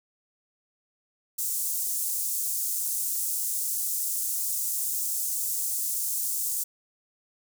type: high-pass noise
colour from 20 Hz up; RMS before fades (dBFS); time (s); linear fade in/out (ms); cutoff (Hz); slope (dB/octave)
pink; -29; 1.38-6.64; 10; 7300; 24
effects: none